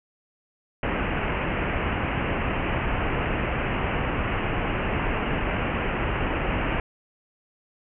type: low-pass noise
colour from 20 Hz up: pink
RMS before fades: -26 dBFS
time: 0.83-6.8 s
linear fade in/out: 2 ms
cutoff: 2900 Hz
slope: 96 dB/octave
effects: none